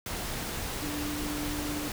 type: tone in noise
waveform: sine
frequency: 295.5 Hz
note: D4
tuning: 11 cents sharp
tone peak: -34 dBFS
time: 0.82-1.88 s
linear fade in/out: 2 ms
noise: pink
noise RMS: -35 dBFS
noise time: 0.06-1.92 s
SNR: -2 dB
effects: none